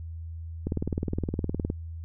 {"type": "click train", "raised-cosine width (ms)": 3, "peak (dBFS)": -15, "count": 21, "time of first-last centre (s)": [0.67, 1.701], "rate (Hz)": 19.4, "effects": ["added 82 Hz sine -35 dBFS peak until 2.04 s"]}